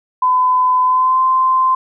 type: tone with pitch glide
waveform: sine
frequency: 1011 to 1038.2 Hz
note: B5 to C6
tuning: +40 to -14 cents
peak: -10 dBFS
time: 0.22-1.75 s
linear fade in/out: 5 ms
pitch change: +46 cents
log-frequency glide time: 0.83-1.21 s
effects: none